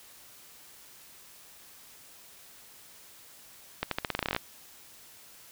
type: accelerating click train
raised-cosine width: 0.3 ms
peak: -12 dBFS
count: 14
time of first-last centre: 3.83-4.364 s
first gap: 83 ms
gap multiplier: 0.87
effects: white hiss -53 dBFS RMS until 5.51 s